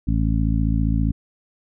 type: harmonic tone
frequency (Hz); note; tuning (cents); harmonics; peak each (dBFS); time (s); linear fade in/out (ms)
55; A1; 0; 1 / 2 / 3 / 4 / 5; -20 / -23 / -25 / -26 / -27; 0.07-1.12; 10
effects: none